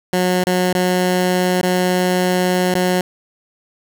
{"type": "tone with dropouts", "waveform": "15% pulse", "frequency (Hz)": 181.8, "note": "F#3", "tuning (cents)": -30, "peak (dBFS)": -8, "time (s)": [0.13, 3.01], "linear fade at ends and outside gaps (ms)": 2, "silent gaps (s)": [[0.439, 0.469], [0.729, 0.75], [1.614, 1.631], [2.741, 2.752]], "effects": []}